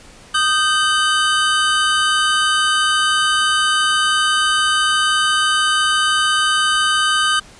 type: tone cluster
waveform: square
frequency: 1233 / 1556 / 3021 Hz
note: D#6 / G6 / F#7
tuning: -16 / -13 / +35 cents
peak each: -19 dBFS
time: 0.34-7.4 s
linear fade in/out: 10 ms
effects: pink hiss -43 dBFS RMS until 7.59 s + resampled to 22050 Hz